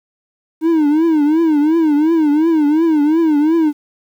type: tone with vibrato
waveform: triangle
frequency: 311.1 Hz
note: D#4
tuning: in tune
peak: -8 dBFS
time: 0.61-3.73 s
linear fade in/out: 50 ms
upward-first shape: triangle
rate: 2.8 Hz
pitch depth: 150 cents each way
effects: 8-bit